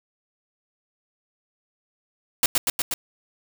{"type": "noise with echo", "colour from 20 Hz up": "white", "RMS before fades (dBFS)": -18, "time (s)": [2.43, 2.46], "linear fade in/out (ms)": 2, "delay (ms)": 120, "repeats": 4, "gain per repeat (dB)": -2, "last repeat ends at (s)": 2.94, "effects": []}